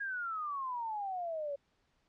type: exponential sweep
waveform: sine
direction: down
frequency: 1655 to 554.4 Hz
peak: -35 dBFS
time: 0-1.56 s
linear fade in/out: 10 ms
effects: pink hiss -75 dBFS RMS until 2.08 s + low-pass 5000 Hz 12 dB/octave